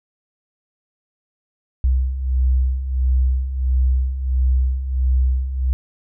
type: beating tone pair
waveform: sine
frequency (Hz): 63.1 / 64.6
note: B1 / C2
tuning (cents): +38 / -21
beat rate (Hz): 1.5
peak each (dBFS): -22 / -16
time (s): 1.84-5.73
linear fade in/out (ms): 0
effects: none